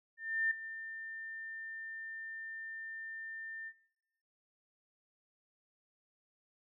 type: tone with ADSR envelope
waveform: sine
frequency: 1800 Hz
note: A6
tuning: 39 cents sharp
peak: -28 dBFS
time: 0.17-3.73 s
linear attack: 340 ms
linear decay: 5 ms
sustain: -14 dB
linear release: 57 ms
effects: noise-tail reverb RT60 1.0 s tail -20 dB re dry